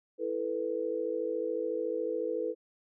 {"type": "chord", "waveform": "sine", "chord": "E suspended fourth", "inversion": "none", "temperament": "equal", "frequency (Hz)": [329.6, 440, 493.9], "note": ["E4", "A4", "B4"], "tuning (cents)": [0, 0, 0], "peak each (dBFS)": [-37, -34, -33], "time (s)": [0.18, 2.55], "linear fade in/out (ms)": 50, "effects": []}